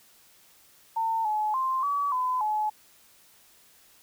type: tone with pitch steps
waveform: sine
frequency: 900 / 853 / 1048 / 1141 / 1012 / 853 Hz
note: A5 / G#5 / C6 / C#6 / B5 / G#5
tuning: +39 / +46 / +2 / +50 / +42 / +46 cents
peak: -24 dBFS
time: 0.96-2.7 s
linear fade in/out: 10 ms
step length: 290 ms
effects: white hiss -58 dBFS RMS until 4.02 s